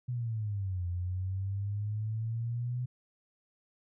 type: exponential two-way sweep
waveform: sine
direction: down then up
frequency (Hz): 125.6 to 87.4 to 125.6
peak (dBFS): -31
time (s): 0.08-2.86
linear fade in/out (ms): 10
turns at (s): 0.87
effects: none